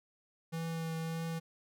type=tone with vibrato; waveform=square; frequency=163.6 Hz; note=E3; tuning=13 cents flat; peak=-36 dBFS; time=0.52-1.4 s; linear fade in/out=20 ms; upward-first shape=triangle; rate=1.7 Hz; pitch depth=15 cents each way; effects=none